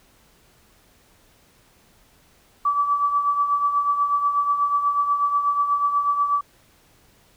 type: tone with tremolo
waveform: sine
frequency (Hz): 1153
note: D6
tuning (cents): -32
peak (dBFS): -15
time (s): 2.65-6.41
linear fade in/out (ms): 5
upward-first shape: triangle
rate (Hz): 8.2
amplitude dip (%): 65
effects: pink hiss -57 dBFS RMS until 7.36 s